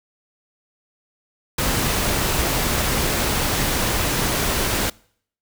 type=noise; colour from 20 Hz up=pink; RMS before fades=-21 dBFS; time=1.58-4.9 s; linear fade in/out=5 ms; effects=noise-tail reverb RT60 0.6 s tail -25 dB re dry